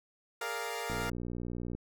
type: chord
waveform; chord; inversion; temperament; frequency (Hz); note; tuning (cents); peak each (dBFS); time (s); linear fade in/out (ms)
15% pulse; Bb dominant seventh; third; equal; 415.3 / 466.2 / 587.3 / 698.5; Ab4 / Bb4 / D5 / F5; 0 / 0 / 0 / 0; -36 / -32 / -38 / -34; 0.41-1.1; 5
type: click train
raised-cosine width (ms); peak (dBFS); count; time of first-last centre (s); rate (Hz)
3; -26; 52; 0.9-1.75; 60
effects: none